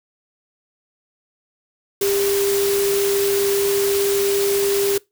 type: tone in noise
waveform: sine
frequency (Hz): 398.9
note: G4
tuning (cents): +30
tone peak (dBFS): -17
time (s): 2.01-4.98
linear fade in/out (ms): 5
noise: white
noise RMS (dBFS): -25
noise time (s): 2.01-4.98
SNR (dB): +5
effects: noise-tail reverb RT60 0.2 s tail -23 dB re dry